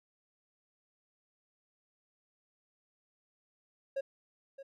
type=tone with echo; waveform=triangle; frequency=546 Hz; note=C#5; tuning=26 cents flat; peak=-29 dBFS; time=3.96-4.01 s; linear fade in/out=10 ms; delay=620 ms; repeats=1; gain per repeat=-13 dB; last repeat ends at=4.63 s; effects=MP3 96 kbps